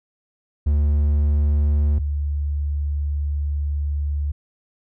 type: tone pair in turn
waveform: triangle / sine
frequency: 73.3 / 72.67 Hz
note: D2 / D2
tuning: -3 / -18 cents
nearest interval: unison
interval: 15 cents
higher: first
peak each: -13 / -20 dBFS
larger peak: first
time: 0.66-1.99 / 1.99-4.32 s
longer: second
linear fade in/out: 10 ms
effects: none